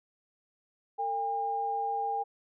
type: tone pair together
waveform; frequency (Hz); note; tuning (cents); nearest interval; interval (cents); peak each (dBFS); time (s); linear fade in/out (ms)
sine; 451.7 / 806; A4 / G5; +45 / +48; minor seventh; 1003; -38 / -29; 0.98-2.24; 20
effects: none